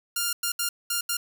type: tone bursts at uneven times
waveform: 5% pulse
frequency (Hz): 1402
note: F6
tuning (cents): +6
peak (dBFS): -13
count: 5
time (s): 0.16-0.33 / 0.43-0.52 / 0.59-0.69 / 0.9-1.01 / 1.09-1.17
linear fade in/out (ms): 5
effects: none